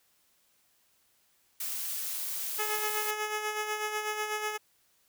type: noise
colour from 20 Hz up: blue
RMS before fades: -35 dBFS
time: 1.6-3.11 s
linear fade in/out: 5 ms
type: tone with tremolo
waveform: 10% pulse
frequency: 425.3 Hz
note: G#4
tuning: 41 cents sharp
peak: -21 dBFS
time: 2.58-4.58 s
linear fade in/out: 20 ms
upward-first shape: sine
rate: 8.1 Hz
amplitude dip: 50%
effects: white hiss -69 dBFS RMS until 5.08 s